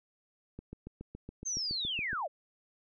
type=click train; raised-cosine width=3 ms; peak=-30 dBFS; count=12; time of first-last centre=0.59-2.131 s; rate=7.14 Hz
type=linear sweep; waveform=sine; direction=down; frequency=6430 to 502 Hz; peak=-32 dBFS; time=1.45-2.28 s; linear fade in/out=20 ms
effects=none